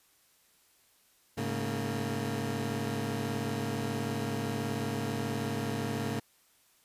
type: tone cluster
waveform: 20% pulse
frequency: 105.9 / 138.5 / 230.3 Hz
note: G#2 / C#3 / A#3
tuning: +34 / -1 / -21 cents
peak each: -31 dBFS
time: 1.37-6.2 s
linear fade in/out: 10 ms
effects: white hiss -66 dBFS RMS until 6.84 s + resampled to 32000 Hz